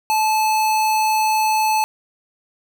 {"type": "tone", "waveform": "square", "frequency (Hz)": 868, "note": "A5", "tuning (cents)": -24, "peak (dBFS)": -16, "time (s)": [0.1, 1.84], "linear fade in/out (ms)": 0, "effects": []}